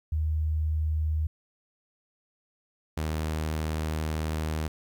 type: tone pair in turn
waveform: sine / sawtooth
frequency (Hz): 77.78 / 78.15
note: D#2 / D#2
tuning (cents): 0 / +8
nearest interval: unison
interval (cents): 8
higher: second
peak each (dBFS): -24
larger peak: neither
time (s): 0.12-1.27 / 2.97-4.68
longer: second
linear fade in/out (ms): 5
effects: 11-bit